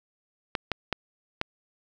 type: clicks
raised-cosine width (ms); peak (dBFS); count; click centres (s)
0.3; -10; 4; 0.552 / 0.717 / 0.927 / 1.414
effects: none